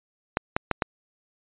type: clicks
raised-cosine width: 0.5 ms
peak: -7 dBFS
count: 4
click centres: 0.371 / 0.565 / 0.713 / 0.822 s
effects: resampled to 8000 Hz